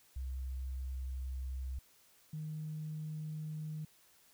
sine tone pair in turn, 65.1 / 154.55 Hz, C2 / D#3, -8 / -11 cents, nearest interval octave + minor third, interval 1497 cents, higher second, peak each -36 / -38 dBFS, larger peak first, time 0.16-1.79 / 2.33-3.85 s, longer first, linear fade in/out 5 ms, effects tanh soft clip ceiling -33 dBFS + white hiss -66 dBFS RMS until 4.33 s

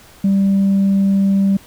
sine tone, 196 Hz, G3, in tune, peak -9 dBFS, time 0.24-1.57 s, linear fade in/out 5 ms, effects tanh soft clip ceiling -9 dBFS + pink hiss -44 dBFS RMS until 1.66 s

